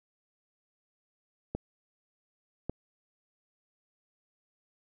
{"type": "clicks", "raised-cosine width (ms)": 2, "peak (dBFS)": -19, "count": 2, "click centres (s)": [1.55, 2.696], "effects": []}